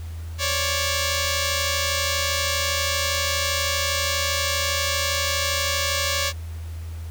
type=tone pair together; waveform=5% pulse; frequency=546 / 578.5 Hz; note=C#5 / D5; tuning=-26 / -26 cents; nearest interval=minor second; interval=100 cents; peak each=-13 dBFS; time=0.38-6.33 s; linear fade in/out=50 ms; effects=added 82 Hz sine -30 dBFS peak until 7.1 s + pink hiss -48 dBFS RMS until 7.1 s